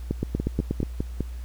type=two click trains; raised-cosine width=3 ms; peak=-13 / -11 dBFS; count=5 / 7; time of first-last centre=0.4-1.206 / 0.11-0.83 s; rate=4.96 / 8.33 Hz; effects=added 60 Hz sine -32 dBFS peak until 1.44 s + pink hiss -53 dBFS RMS until 1.44 s